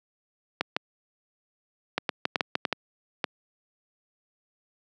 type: clicks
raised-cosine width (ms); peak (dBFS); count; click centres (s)
0.3; -8; 11; 0.61 / 0.765 / 1.98 / 2.092 / 2.254 / 2.358 / 2.408 / 2.554 / 2.652 / 2.727 / 3.242
effects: high-pass 200 Hz 12 dB/octave